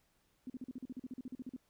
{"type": "tone bursts", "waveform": "sine", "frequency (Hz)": 254.1, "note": "B3", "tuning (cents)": 49, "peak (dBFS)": -40, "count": 16, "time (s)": [0.47, 1.564], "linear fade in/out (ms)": 2, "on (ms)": 29, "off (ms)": 42, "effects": ["pink hiss -75 dBFS RMS until 1.69 s"]}